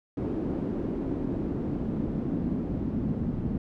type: noise with band-pass filter sweep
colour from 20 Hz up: brown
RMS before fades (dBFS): -30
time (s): 0.17-3.58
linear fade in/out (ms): 2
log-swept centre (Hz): 330 to 210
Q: 2.2
effects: none